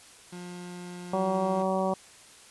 30% pulse tone with pitch glide, 177.6 to 175.97 Hz, F3 to F3, +29 to +13 cents, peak -36 dBFS, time 0.32-1.63 s, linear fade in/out 10 ms, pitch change -16 cents, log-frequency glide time 1.17-1.3 s
harmonic tone, 189.4 Hz, F#3, 41 cents sharp, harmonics 1 / 2 / 3 / 4 / 5 / 6, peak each -30 / -33 / -29 / -32 / -34 / -37 dBFS, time 1.13-1.94 s, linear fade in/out 5 ms
effects white hiss -52 dBFS RMS until 2.5 s + resampled to 24000 Hz

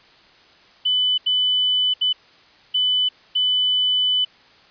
sine tone bursts at uneven times, 3000 Hz, F#7, 23 cents sharp, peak -16 dBFS, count 5, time 0.85-1.18 / 1.26-1.94 / 2.01-2.13 / 2.74-3.09 / 3.35-4.25 s, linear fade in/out 10 ms, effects white hiss -51 dBFS RMS until 4.7 s + resampled to 11025 Hz

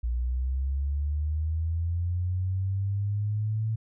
sine linear sweep, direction up, 58.27 to 111.5 Hz, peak -25 dBFS, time 0.03-3.76 s, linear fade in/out 10 ms, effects none

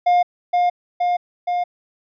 triangle tone with echo, 710 Hz, F5, 28 cents sharp, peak -10 dBFS, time 0.06-0.23 s, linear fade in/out 10 ms, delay 470 ms, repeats 3, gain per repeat -2 dB, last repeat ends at 1.64 s, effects resampled to 11025 Hz

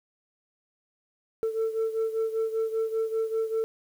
sine beating tone pair, 444.8 / 449.9 Hz, A4 / A4, +19 / +39 cents, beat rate 5.1 Hz, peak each -25 / -29 dBFS, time 1.43-3.64 s, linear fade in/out 0 ms, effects tanh soft clip ceiling -22 dBFS + 9-bit

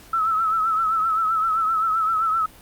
sine tone with vibrato, 1308 Hz, E6, 14 cents flat, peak -18 dBFS, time 0.13-2.46 s, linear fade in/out 5 ms, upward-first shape triangle, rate 7.7 Hz, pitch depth 67 cents each way, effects pink hiss -47 dBFS RMS until 2.61 s + Opus 48 kbps

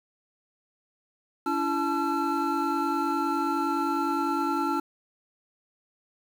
triangle tone cluster, 286 / 335.8 / 868 / 1353 Hz, D4 / E4 / A5 / E6, -46 / +32 / -24 / +45 cents, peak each -28 dBFS, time 1.46-4.8 s, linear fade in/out 5 ms, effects 8-bit

